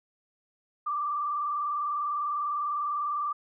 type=tone with vibrato; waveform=sine; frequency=1176 Hz; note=D6; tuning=2 cents sharp; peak=-27 dBFS; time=0.86-3.33 s; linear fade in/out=10 ms; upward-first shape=triangle; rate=20 Hz; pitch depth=66 cents each way; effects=none